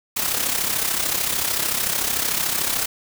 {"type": "noise with amplitude modulation", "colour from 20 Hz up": "white", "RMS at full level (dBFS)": -20, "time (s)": [0.16, 2.86], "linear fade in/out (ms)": 10, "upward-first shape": "sine", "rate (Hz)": 33.5, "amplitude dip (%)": 60, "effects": []}